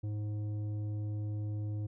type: tone with tanh clipping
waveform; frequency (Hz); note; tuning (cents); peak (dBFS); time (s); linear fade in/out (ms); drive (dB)
triangle; 105.1; G#2; +21; -35; 0.03-1.87; 10; 13
effects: none